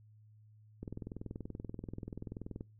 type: click train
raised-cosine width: 3 ms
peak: -29 dBFS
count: 38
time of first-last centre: 0.83-2.609 s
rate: 20.8 Hz
effects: noise-tail reverb RT60 0.3 s tail -24 dB re dry + added 107 Hz sine -58 dBFS peak until 2.79 s